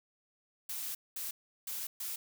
blue noise bursts at uneven times, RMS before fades -39 dBFS, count 4, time 0.69-0.95 / 1.16-1.31 / 1.67-1.87 / 2-2.16 s, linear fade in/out 5 ms, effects none

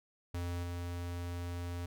square tone with level steps, 87.31 Hz, F2, in tune, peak -36 / -38 dBFS, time 0.34-1.86 s, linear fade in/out 5 ms, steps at 0.63 s, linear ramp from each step 5 ms, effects none

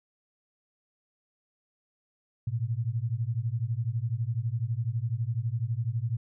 sine beating tone pair, 110 / 122 Hz, A2 / B2, 0 / -21 cents, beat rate 12 Hz, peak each -30 dBFS, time 2.47-6.17 s, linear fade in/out 5 ms, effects none

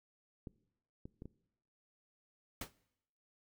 clicks, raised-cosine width 3 ms, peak -32 / -34 / -34 / -35 dBFS, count 4, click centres 0.472 / 1.055 / 1.221 / 1.256 s
pink noise with exponential decay, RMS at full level -37 dBFS, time 2.61-2.72 s, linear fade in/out 5 ms, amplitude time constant 23 ms
effects noise-tail reverb RT60 0.8 s tail -21 dB re dry

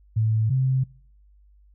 sine tone pair in turn, 110 / 131.12 Hz, A2 / C3, 0 / +4 cents, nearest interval minor third, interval 304 cents, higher second, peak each -18 dBFS, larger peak neither, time 0.16-0.5 / 0.5-0.84 s, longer neither, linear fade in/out 10 ms, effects noise-tail reverb RT60 0.6 s tail -25 dB re dry + added 50 Hz sine -52 dBFS peak until 1.74 s

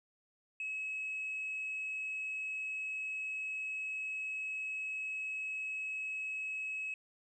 sine tone, 2571 Hz, E7, 44 cents flat, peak -35 dBFS, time 0.6-6.94 s, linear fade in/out 2 ms, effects tanh soft clip ceiling -33 dBFS

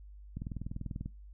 click train, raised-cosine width 5 ms, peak -26 dBFS, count 15, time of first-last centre 0.37-1.06 s, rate 20.3 Hz, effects noise-tail reverb RT60 0.2 s tail -19 dB re dry + added 50 Hz sine -48 dBFS peak until 1.33 s

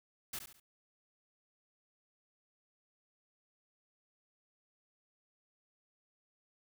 white noise with echo, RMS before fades -41 dBFS, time 0.33-0.39 s, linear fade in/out 5 ms, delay 70 ms, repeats 3, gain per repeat -8 dB, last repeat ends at 0.6 s, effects none

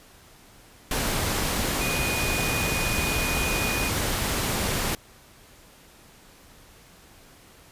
sine tone in noise, 2467 Hz, D#7, 15 cents flat, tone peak -29 dBFS, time 1.81-3.89 s, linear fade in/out 2 ms, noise pink, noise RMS -26 dBFS, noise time 0.91-4.95 s, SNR -6 dB, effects pink hiss -52 dBFS RMS until 7.71 s + resampled to 32000 Hz

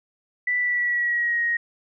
sine tone with pitch glide, 1975.5 to 1879.8 Hz, B6 to A#6, 0 to +14 cents, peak -20 dBFS, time 0.47-1.57 s, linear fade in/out 5 ms, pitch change -86 cents, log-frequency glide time 0.58-1.42 s, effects none

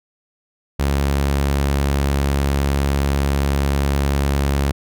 sawtooth tone, 69.8 Hz, C#2, 13 cents sharp, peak -12 dBFS, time 0.79-4.72 s, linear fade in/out 10 ms, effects none

